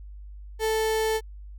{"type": "tone", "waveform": "35% pulse", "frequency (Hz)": 440, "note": "A4", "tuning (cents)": 0, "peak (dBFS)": -21, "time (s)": [0.59, 1.21], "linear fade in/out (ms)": 50, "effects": ["added 50 Hz sine -39 dBFS peak until 1.58 s"]}